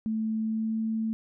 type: tone with pitch glide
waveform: sine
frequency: 220 to 221.9 Hz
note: A3 to A3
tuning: 0 to +15 cents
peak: -26 dBFS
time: 0.06-1.13 s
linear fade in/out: 0 ms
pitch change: +15 cents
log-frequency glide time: 0.41-0.78 s
effects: none